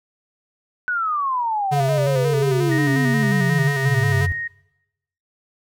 sine exponential sweep, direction down, 1500 to 87.5 Hz, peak -19 dBFS, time 0.88-4.32 s, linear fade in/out 0 ms
square tone with vibrato, 138 Hz, C#3, 7 cents flat, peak -19 dBFS, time 1.71-4.27 s, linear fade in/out 20 ms, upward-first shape square, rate 5.6 Hz, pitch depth 45 cents each way
sine tone, 1864.7 Hz, A#6, in tune, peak -24 dBFS, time 2.71-4.48 s, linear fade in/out 10 ms
effects noise-tail reverb RT60 0.9 s tail -22 dB re dry

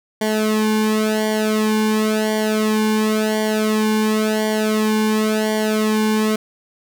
sawtooth tone with flanger, 215.9 Hz, A3, 33 cents flat, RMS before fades -18 dBFS, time 0.21-6.36 s, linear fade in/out 5 ms, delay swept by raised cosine 0.77 to 1.57 ms, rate 0.94 Hz, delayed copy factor -0.9, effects none

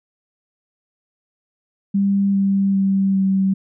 sine tone with pitch steps, 198.2 / 196.26 / 194.35 / 192.45 Hz, G3 / G3 / G3 / G3, +19 / +2 / -15 / -32 cents, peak -14 dBFS, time 1.94-3.54 s, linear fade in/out 10 ms, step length 400 ms, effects none

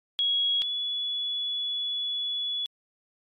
sine tone pair in turn, 3322 / 3409 Hz, G#7 / G#7, 0 / +45 cents, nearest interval unison, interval 45 cents, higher second, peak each -22 / -27 dBFS, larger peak first, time 0.19-0.62 / 0.62-2.66 s, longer second, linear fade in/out 0 ms, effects MP3 64 kbps

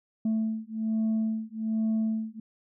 sine beating tone pair, 220 / 221.2 Hz, A3 / A3, 0 / +9 cents, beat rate 1.2 Hz, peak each -27 dBFS, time 0.25-2.4 s, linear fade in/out 5 ms, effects tanh soft clip ceiling -22 dBFS

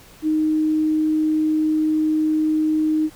sine tone, 310.6 Hz, D#4, 3 cents flat, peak -16 dBFS, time 0.22-3.1 s, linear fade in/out 50 ms, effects pink hiss -47 dBFS RMS until 3.15 s

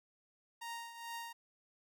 sawtooth tone with tremolo, 931 Hz, A#5, 2 cents flat, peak -37 dBFS, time 0.61-1.33 s, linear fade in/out 10 ms, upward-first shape triangle, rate 2.3 Hz, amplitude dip 70%, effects none

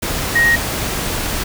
sine tone in noise, 1877 Hz, A#6, 11 cents sharp, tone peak -10 dBFS, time 0.35-0.56 s, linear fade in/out 10 ms, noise pink, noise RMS -21 dBFS, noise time 0.02-1.44 s, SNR +8 dB, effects none

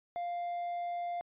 triangle tone, 698.5 Hz, F5, in tune, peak -32 dBFS, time 0.16-1.21 s, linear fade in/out 0 ms, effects resampled to 8000 Hz

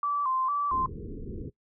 sine tone with vibrato, 1098 Hz, C#6, 17 cents flat, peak -25 dBFS, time 0.03-0.86 s, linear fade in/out 2 ms, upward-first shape square, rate 2.2 Hz, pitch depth 91 cents each way
pink low-pass noise, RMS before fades -38 dBFS, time 0.71-1.5 s, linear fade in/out 10 ms, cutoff 480 Hz, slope 96 dB/octave
effects noise-tail reverb RT60 0.1 s tail -20 dB re dry

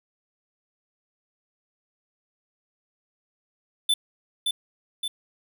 square tone with echo, 3520 Hz, A7, in tune, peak -19 dBFS, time 3.89-3.94 s, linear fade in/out 5 ms, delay 570 ms, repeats 2, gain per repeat -4 dB, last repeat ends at 5.08 s, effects none

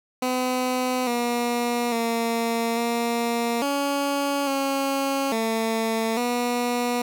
15% pulse tone with pitch steps, 253.6 / 239.7 / 230.9 / 234.6 / 281.6 / 273.9 / 224.4 / 242.9 Hz, B3 / A#3 / A#3 / A#3 / C#4 / C#4 / A3 / B3, +46 / +48 / -16 / +11 / +27 / -21 / +34 / -29 cents, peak -16 dBFS, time 0.22-7.02 s, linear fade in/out 5 ms, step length 850 ms, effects none

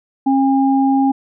sine tone pair together, 270.4 / 809.5 Hz, C#4 / G#5, -43 / -45 cents, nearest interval octave + perfect fifth, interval 1898 cents, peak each -12 / -17 dBFS, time 0.26-1.12 s, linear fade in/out 10 ms, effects none

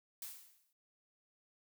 blue noise with exponential decay, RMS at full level -43 dBFS, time 0.22-0.73 s, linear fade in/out 2 ms, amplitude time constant 110 ms, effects noise-tail reverb RT60 0.1 s tail -26 dB re dry

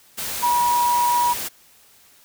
sine tone in noise, 965 Hz, B5, 40 cents flat, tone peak -16 dBFS, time 0.42-1.34 s, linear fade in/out 20 ms, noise white, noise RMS -28 dBFS, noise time 0.17-1.49 s, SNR +9 dB, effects white hiss -53 dBFS RMS until 2.24 s

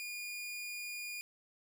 sawtooth tone, 2433 Hz, D#7, 39 cents flat, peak -37 dBFS, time 0-1.21 s, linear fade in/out 0 ms, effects none

